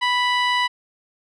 15% pulse tone with low-pass filter, 987 Hz, B5, 1 cent flat, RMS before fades -20 dBFS, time 0.01-0.68 s, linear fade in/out 20 ms, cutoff 4300 Hz, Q 0.58, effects none

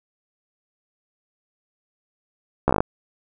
slowing click train, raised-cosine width 1 ms, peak -3 dBFS, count 8, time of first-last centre 2.68-2.805 s, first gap 14 ms, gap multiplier 1.08, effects none

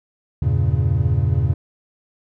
triangle chord, E diminished seventh, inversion none, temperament equal, 82.41 / 98 / 116.54 / 138.59 Hz, E2 / G2 / Bb2 / Db3, 0 / 0 / 0 / 0 cents, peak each -19 dBFS, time 0.42-1.54 s, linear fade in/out 5 ms, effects none

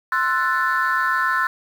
sine chord, F# half-diminished seventh, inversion second, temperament equal with one note detuned, 1046.5 / 1333.1 / 1480 / 1760 Hz, C6 / E6 / F#6 / A6, 0 / +19 / 0 / 0 cents, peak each -22 dBFS, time 0.12-1.47 s, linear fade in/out 2 ms, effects tanh soft clip ceiling -11 dBFS + 7-bit

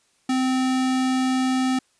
square tone, 258.8 Hz, C4, 19 cents flat, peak -20 dBFS, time 0.29-1.79 s, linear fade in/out 5 ms, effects white hiss -64 dBFS RMS until 1.99 s + resampled to 22050 Hz

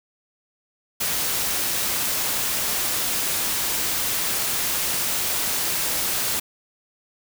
white noise, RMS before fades -24 dBFS, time 1-6.4 s, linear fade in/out 10 ms, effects none

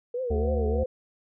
sine tone with vibrato, 470.7 Hz, A#4, 17 cents sharp, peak -27 dBFS, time 0.14-0.86 s, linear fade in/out 5 ms, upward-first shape triangle, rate 3.3 Hz, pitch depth 200 cents each way
harmonic tone, 74.4 Hz, D2, 23 cents sharp, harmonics 1 / 3 / 5 / 7 / 9 / 10, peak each -25 / -33 / -38 / -38 / -41 / -40 dBFS, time 0.3-0.84 s, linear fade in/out 10 ms
effects none

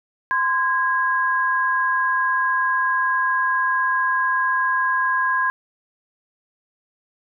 sine tone pair together, 1034 / 1641.4 Hz, C6 / G#6, -21 / -21 cents, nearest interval minor sixth, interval 800 cents, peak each -20 dBFS, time 0.31-5.5 s, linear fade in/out 0 ms, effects none

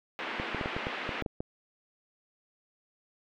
white band-pass noise, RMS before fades -37 dBFS, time 0.19-1.22 s, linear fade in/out 0 ms, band 220 to 2700 Hz, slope 24 dB/octave
clicks, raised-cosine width 2 ms, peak -20 dBFS, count 10, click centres 0.399 / 0.547 / 0.612 / 0.659 / 0.765 / 0.869 / 1.092 / 1.223 / 1.262 / 1.405 s
effects none

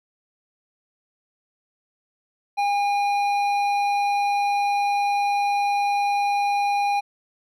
triangle tone with hard clipping, 811 Hz, G#5, 41 cents flat, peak -21 dBFS, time 2.57-7.01 s, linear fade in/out 20 ms, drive 13 dB, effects none

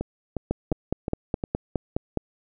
two click trains, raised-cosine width 2 ms, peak -10 / -14 dBFS, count 9 / 5, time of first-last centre 0.51-2.173 / 0.01-1.439 s, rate 4.81 / 2.8 Hz, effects none

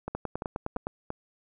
two click trains, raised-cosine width 1 ms, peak -17 / -19 dBFS, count 8 / 4, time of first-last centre 0.15-0.869 / 0.08-1.104 s, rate 9.73 / 2.93 Hz, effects none

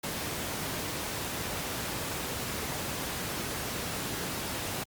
pink noise, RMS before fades -34 dBFS, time 0.03-4.84 s, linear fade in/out 10 ms, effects high-pass 80 Hz 12 dB/octave + Opus 48 kbps

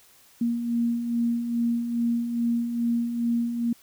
sine beating tone pair, 233.1 / 235.5 Hz, A#3 / A#3, 0 / +18 cents, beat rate 2.4 Hz, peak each -32 / -23 dBFS, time 0.41-3.73 s, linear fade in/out 5 ms, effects white hiss -56 dBFS RMS until 3.82 s

